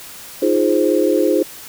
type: chord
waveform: sine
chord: F minor seventh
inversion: third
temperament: equal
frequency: 311.1 / 349.2 / 415.3 / 523.3 Hz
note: Eb4 / F4 / Ab4 / C5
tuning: 0 / 0 / 0 / 0 cents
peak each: -18 dBFS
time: 0.42-1.43 s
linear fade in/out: 5 ms
effects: white hiss -36 dBFS RMS until 1.68 s